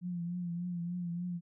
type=tone with vibrato; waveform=sine; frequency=174.61 Hz; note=F3; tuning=in tune; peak=-34 dBFS; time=0.01-1.41 s; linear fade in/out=50 ms; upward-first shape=triangle; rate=3.4 Hz; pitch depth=54 cents each way; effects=none